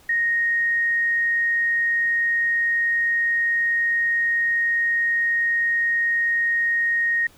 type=tone; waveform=sine; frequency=1864.7 Hz; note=A#6; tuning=in tune; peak=-18 dBFS; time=0.09-7.27 s; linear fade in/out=5 ms; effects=pink hiss -53 dBFS RMS until 7.37 s